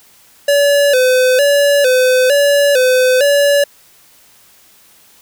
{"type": "tone with vibrato", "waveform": "square", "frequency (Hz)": 539, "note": "C#5", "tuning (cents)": -49, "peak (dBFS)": -9, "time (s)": [0.48, 3.64], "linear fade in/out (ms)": 5, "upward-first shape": "square", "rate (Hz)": 1.1, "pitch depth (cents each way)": 100, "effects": ["white hiss -47 dBFS RMS until 5.21 s"]}